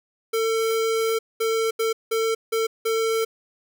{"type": "tone bursts at uneven times", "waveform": "square", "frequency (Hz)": 448.7, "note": "A4", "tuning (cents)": 34, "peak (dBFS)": -21, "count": 6, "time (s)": [[0.33, 1.19], [1.4, 1.71], [1.79, 1.93], [2.11, 2.35], [2.52, 2.67], [2.85, 3.25]], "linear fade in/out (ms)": 10, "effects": []}